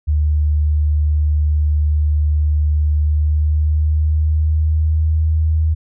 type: tone with pitch glide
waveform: sine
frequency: 75.2 to 78.76 Hz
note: D2 to D#2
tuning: +42 to +22 cents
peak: -12 dBFS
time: 0.07-5.75 s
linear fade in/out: 20 ms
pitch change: +80 cents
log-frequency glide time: 2.93-5.26 s
effects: none

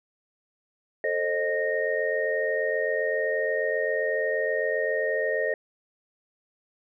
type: tone cluster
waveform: sine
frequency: 442.1 / 529 / 617 / 1854 Hz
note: A4 / C5 / D#5 / A#6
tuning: +8 / +19 / -15 / -10 cents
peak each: -29 dBFS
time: 1.04-5.54 s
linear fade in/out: 2 ms
effects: none

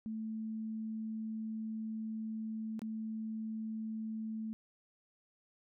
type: tone with dropouts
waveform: sine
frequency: 220 Hz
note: A3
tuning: in tune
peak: -37 dBFS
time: 0.06-4.53 s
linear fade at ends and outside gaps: 0 ms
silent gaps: 2.793-2.818 s
effects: none

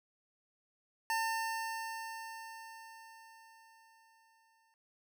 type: tone with exponential decay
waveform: 25% pulse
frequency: 900 Hz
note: A5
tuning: 39 cents sharp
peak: -27 dBFS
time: 1.1-4.74 s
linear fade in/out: 1 ms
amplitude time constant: 790 ms
effects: none

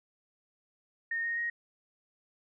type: tone with pitch steps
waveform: sine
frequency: 1840 / 1858.2 / 1876.5 Hz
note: A#6 / A#6 / A#6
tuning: -23 / -6 / +11 cents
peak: -30 dBFS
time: 1.11-1.5 s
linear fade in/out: 5 ms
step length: 130 ms
effects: none

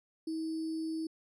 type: tone with sample-and-hold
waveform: sine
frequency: 320 Hz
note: D#4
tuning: 49 cents sharp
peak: -33 dBFS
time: 0.27-1.07 s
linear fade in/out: 5 ms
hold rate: 4900 Hz
effects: low-pass 10000 Hz 12 dB/octave

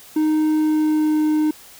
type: tone with pitch glide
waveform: triangle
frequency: 309.6 to 306.8 Hz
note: D#4 to D#4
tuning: -9 to -24 cents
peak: -13 dBFS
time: 0.16-1.51 s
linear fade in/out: 5 ms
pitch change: -15 cents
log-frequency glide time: 0.53-1.19 s
effects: white hiss -44 dBFS RMS until 1.79 s

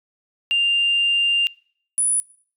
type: tone pair in turn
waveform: sine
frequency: 2794 / 9842 Hz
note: F7 / D#9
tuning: 0 / -20 cents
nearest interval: octave + minor seventh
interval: 2180 cents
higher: second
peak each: -15 dBFS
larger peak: neither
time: 0.51-1.47 / 1.98-2.2 s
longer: first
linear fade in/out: 0 ms
effects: noise-tail reverb RT60 0.6 s tail -25 dB re dry + tanh soft clip ceiling -11 dBFS

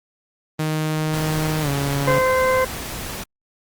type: tone with pitch glide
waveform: sawtooth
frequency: 155.56 to 140.2 Hz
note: D#3 to C#3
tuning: 0 to +20 cents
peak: -16 dBFS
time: 0.59-2.19 s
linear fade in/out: 5 ms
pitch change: -180 cents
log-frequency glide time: 1.61-1.69 s
type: noise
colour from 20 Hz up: pink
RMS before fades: -30 dBFS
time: 1.13-3.24 s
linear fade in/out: 10 ms
type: harmonic tone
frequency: 517 Hz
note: C5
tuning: 21 cents flat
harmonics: 1 / 2 / 3 / 4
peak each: -17 / -21 / -27 / -26 dBFS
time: 2.07-2.65 s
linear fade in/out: 10 ms
effects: Opus 32 kbps

